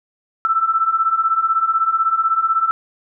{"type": "beating tone pair", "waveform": "sine", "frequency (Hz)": [1315, 1331], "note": ["E6", "E6"], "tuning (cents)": [-5, 16], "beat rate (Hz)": 16, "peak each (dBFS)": [-19, -16], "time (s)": [0.45, 2.71], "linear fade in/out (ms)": 0, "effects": []}